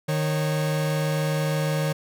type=tone pair together; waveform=45% pulse; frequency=154.2 / 548.8 Hz; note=D#3 / C#5; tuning=-15 / -17 cents; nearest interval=octave + minor seventh; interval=2198 cents; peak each=-23 / -29 dBFS; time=0.08-1.93 s; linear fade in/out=10 ms; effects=none